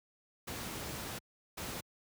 pink noise bursts at uneven times, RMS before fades -41 dBFS, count 2, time 0.47-1.19 / 1.57-1.81 s, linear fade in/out 10 ms, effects high-pass 60 Hz 12 dB/octave

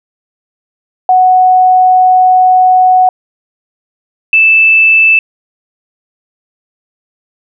sine tone pair in turn, 740 / 2637 Hz, F#5 / E7, 0 / 0 cents, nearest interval octave + minor seventh, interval 2200 cents, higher second, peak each -3 dBFS, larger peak neither, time 1.09-3.09 / 4.33-5.19 s, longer first, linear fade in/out 2 ms, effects none

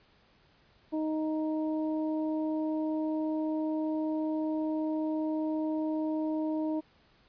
harmonic tone, 311.6 Hz, D#4, 3 cents sharp, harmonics 1 / 2 / 3, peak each -29 / -37 / -43 dBFS, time 0.92-6.81 s, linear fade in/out 20 ms, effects pink hiss -64 dBFS RMS until 7.28 s + resampled to 11025 Hz

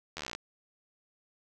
slowing click train, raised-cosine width 0.2 ms, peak -20 dBFS, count 13, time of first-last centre 0.17-0.35 s, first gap 12 ms, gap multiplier 1.04, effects none

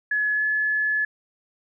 sine tone with pitch glide, 1700 to 1714.8 Hz, G#6 to A6, +40 to -45 cents, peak -20 dBFS, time 0.11-1.05 s, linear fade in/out 5 ms, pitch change +15 cents, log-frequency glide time 0.33-0.43 s, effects none

